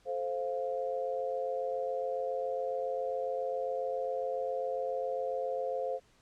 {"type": "chord", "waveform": "sine", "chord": "F major", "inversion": "first", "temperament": "just", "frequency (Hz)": [436.5, 523.8, 698.5], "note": ["A4", "C5", "F5"], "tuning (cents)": [-14, 2, 0], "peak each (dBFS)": [-39, -33, -38], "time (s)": [0.05, 6], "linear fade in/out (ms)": 50, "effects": ["pink hiss -66 dBFS RMS until 6.21 s", "low-pass 8000 Hz 12 dB/octave"]}